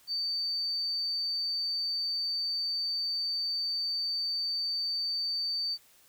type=tone; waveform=sine; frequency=4585 Hz; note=D8; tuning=42 cents flat; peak=-29 dBFS; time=0.07-5.78 s; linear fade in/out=50 ms; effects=white hiss -61 dBFS RMS until 6.08 s

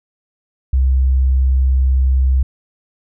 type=tone; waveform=sine; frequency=65.41 Hz; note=C2; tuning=in tune; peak=-10 dBFS; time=0.73-2.43 s; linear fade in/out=5 ms; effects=none

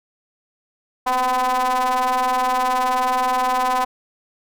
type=ring-modulated tone; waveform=square; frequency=125.5 Hz; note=B2; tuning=28 cents sharp; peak=-15 dBFS; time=1.06-3.85 s; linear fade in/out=10 ms; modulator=888 Hz; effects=none

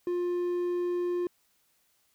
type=tone; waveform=triangle; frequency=353.1 Hz; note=F4; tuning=19 cents sharp; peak=-25 dBFS; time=0.07-1.27 s; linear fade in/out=2 ms; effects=white hiss -70 dBFS RMS until 2.14 s

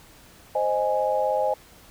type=chord; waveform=sine; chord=Ab major; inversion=first; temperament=equal with one note detuned; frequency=523.3 / 619.4 / 830.6 Hz; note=C5 / Eb5 / Ab5; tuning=0 / -8 / 0 cents; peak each=-25 dBFS; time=0.55-1.54 s; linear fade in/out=5 ms; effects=pink hiss -51 dBFS RMS until 1.9 s

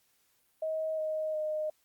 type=tone with pitch steps; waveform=sine; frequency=633 / 624.3 / 615.7 Hz; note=D#5 / D#5 / D#5; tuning=+30 / +6 / -18 cents; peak=-30 dBFS; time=0.62-1.7 s; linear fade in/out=5 ms; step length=360 ms; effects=white hiss -71 dBFS RMS until 1.84 s + Opus 48 kbps

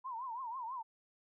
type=tone with vibrato; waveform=sine; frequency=978 Hz; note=B5; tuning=17 cents flat; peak=-39 dBFS; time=0.04-0.83 s; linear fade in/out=20 ms; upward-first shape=triangle; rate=6.1 Hz; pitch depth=190 cents each way; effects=none

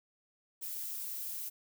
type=noise; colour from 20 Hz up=violet; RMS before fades=-40 dBFS; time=0.61-1.5 s; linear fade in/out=20 ms; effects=none

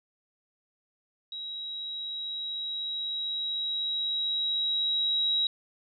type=tone with level ramp; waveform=sine; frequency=3849 Hz; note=B7; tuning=45 cents flat; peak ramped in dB=-35 to -23 dBFS; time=1.32-5.47 s; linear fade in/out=2 ms; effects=none

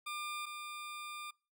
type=tone pair in turn; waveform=20% pulse; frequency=1200 / 1200 Hz; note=D6 / D6; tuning=+37 / +37 cents; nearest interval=unison; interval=0 cents; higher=neither; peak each=-34 / -38 dBFS; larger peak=first; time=0.06-0.46 / 0.46-1.31 s; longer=second; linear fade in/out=10 ms; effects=noise-tail reverb RT60 0.4 s tail -26 dB re dry

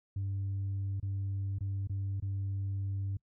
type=tone with dropouts; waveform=sine; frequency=98 Hz; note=G2; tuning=in tune; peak=-30 dBFS; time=0.16-3.17 s; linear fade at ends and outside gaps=5 ms; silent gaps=1-1.027 / 1.586-1.607 / 1.873-1.896 / 2.201-2.223 s; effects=noise-tail reverb RT60 0.1 s tail -26 dB re dry + tanh soft clip ceiling -30 dBFS

